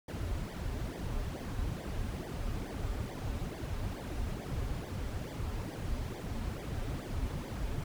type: noise with flanger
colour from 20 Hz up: brown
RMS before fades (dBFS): -37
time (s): 0.08-7.84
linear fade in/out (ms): 5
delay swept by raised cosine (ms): 0.72 to 6.32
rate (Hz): 2.3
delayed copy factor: -0.9
effects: none